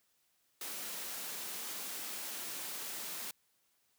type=high-pass noise; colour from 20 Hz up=white; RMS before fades=-42 dBFS; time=0.61-3.31 s; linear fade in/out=2 ms; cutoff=160 Hz; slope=24 dB/octave; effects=white hiss -75 dBFS RMS until 3.98 s + high-pass 60 Hz 12 dB/octave